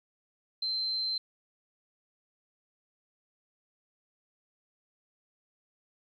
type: tone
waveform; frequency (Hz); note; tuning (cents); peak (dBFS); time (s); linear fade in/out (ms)
sine; 4108; C8; -33; -29; 0.62-1.18; 5
effects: 11-bit